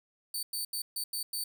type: tone bursts at uneven times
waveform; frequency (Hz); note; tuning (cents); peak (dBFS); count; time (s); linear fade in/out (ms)
15% pulse; 4550; C#8; +44; -26; 6; 0.34-0.43 / 0.53-0.65 / 0.73-0.82 / 0.96-1.04 / 1.13-1.23 / 1.33-1.44; 5
effects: 10-bit